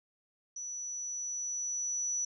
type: tone with level ramp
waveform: sine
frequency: 5920 Hz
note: F#8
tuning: in tune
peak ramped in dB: -38 to -30 dBFS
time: 0.56-2.25 s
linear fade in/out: 5 ms
effects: none